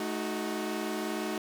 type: chord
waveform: sawtooth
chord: D# diminished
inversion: second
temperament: equal with one note detuned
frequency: 216 / 311.1 / 370 Hz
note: A3 / D#4 / F#4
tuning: -32 / 0 / 0 cents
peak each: -32 dBFS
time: 0-1.38 s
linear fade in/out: 2 ms
effects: none